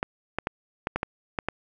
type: clicks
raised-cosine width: 0.5 ms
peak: -11 dBFS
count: 8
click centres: 0.029 / 0.386 / 0.471 / 0.871 / 0.96 / 1.031 / 1.388 / 1.486 s
effects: none